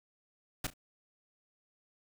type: noise with echo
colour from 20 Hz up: pink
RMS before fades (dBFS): -34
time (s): 0.64-0.67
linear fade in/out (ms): 5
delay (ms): 34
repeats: 2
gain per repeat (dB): -14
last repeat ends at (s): 0.738
effects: none